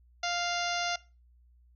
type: harmonic tone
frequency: 698.5 Hz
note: F5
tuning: in tune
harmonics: 1 / 2 / 3 / 4 / 5 / 6 / 7 / 8 / 9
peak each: -33 / -36 / -38 / -39 / -40 / -41 / -41 / -42 / -43 dBFS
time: 0.23-0.96 s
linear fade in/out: 5 ms
effects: noise-tail reverb RT60 0.3 s tail -20 dB re dry + added 60 Hz sine -58 dBFS peak until 1.75 s